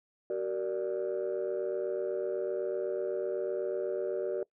sine chord, Gb augmented, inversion none, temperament equal with one note detuned, 378.2 / 466.2 / 587.3 Hz, Gb4 / Bb4 / D5, +38 / 0 / 0 cents, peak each -32 / -34 / -34 dBFS, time 0.3-4.43 s, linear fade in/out 2 ms, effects noise-tail reverb RT60 0.1 s tail -23 dB re dry + tanh soft clip ceiling -25 dBFS

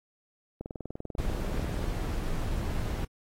click train, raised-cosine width 2 ms, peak -23 dBFS, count 26, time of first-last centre 0.61-1.842 s, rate 20.3 Hz
brown noise, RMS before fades -31 dBFS, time 1.18-3.05 s, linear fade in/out 5 ms
effects AAC 48 kbps

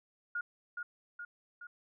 sine tone with echo, 1429 Hz, F6, 39 cents sharp, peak -33 dBFS, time 0.35-0.41 s, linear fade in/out 5 ms, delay 420 ms, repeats 3, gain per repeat -4 dB, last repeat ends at 1.67 s, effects none

